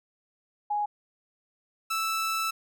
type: tone pair in turn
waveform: sine / sawtooth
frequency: 830.6 / 1318.5 Hz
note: G#5 / E6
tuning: 0 / 0 cents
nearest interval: minor sixth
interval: 800 cents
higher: second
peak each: -25 / -23 dBFS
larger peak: second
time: 0.7-0.86 / 1.9-2.51 s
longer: second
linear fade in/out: 10 ms
effects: none